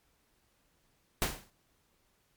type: noise with exponential decay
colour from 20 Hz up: pink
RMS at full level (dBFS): -27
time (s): 1.22-1.5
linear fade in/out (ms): 0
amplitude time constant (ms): 59
effects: pink hiss -72 dBFS RMS until 2.36 s + MP3 96 kbps

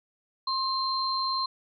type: tone pair together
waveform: sine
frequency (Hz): 1059 / 4149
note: C6 / C8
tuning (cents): +21 / -15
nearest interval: 2 octaves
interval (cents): 2364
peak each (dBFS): -28 / -29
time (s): 0.47-1.46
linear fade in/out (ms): 5
effects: none

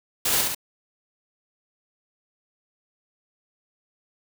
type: noise with echo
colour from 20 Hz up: white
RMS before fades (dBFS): -23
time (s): 0.25-0.41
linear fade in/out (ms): 5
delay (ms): 69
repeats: 2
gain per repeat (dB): -3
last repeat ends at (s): 0.548
effects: none

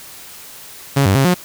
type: tone with pitch steps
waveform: sawtooth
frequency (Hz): 138.9 / 97.1 / 135.7 / 179.5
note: C#3 / G2 / C#3 / F3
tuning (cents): +4 / -16 / -36 / +48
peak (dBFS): -7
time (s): 0.96-1.344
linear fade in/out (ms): 10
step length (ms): 96
effects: white hiss -37 dBFS RMS until 1.44 s

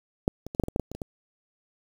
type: clicks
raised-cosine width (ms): 2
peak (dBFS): -8 / -24 / -23 / -8 / -12 / -19 / -11 / -12 / -23 / -25 / -19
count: 11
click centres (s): 0.279 / 0.466 / 0.549 / 0.598 / 0.637 / 0.684 / 0.761 / 0.797 / 0.916 / 0.95 / 1.018
effects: 7-bit

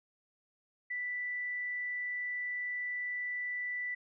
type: tone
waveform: sine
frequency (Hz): 1975.5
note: B6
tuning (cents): 0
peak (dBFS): -34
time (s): 0.9-3.95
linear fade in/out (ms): 10
effects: none

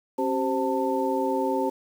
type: tone cluster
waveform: sine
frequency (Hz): 269.7 / 386.8 / 523 / 890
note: C#4 / G4 / C5 / A5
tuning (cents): -47 / -23 / -1 / +20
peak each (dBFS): -28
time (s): 0.18-1.7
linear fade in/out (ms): 10
effects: 8-bit

